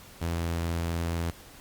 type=tone; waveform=sawtooth; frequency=84.1 Hz; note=E2; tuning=35 cents sharp; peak=-24 dBFS; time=0.21-1.31 s; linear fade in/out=10 ms; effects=pink hiss -50 dBFS RMS until 1.6 s + Opus 48 kbps